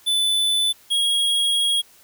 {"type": "tone pair in turn", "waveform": "square", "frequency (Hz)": [3499, 3296], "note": ["A7", "G#7"], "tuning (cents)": [-10, -14], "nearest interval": "minor second", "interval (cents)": 104, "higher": "first", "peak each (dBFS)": -18, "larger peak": "neither", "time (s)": [[0.06, 0.73], [0.9, 1.82]], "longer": "second", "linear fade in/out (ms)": 20, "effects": ["white hiss -52 dBFS RMS until 2.03 s"]}